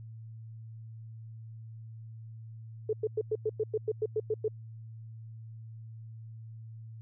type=tone bursts; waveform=sine; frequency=433 Hz; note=A4; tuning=28 cents flat; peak=-26 dBFS; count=12; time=2.89-4.482 s; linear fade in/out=5 ms; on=41 ms; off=100 ms; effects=added 112 Hz sine -43 dBFS peak until 7.01 s